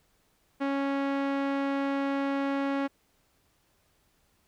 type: tone with low-pass filter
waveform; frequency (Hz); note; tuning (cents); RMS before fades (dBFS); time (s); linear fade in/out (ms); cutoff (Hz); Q
sawtooth; 276.7; C#4; -3; -29; 0.6-2.88; 20; 2200; 0.79
effects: pink hiss -69 dBFS RMS until 4.47 s